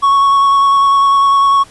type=tone with vibrato; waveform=triangle; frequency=1108.7 Hz; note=C#6; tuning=in tune; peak=-5 dBFS; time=0.02-1.64 s; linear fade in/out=20 ms; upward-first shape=square; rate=10 Hz; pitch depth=9 cents each way; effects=pink hiss -41 dBFS RMS until 1.7 s + resampled to 24000 Hz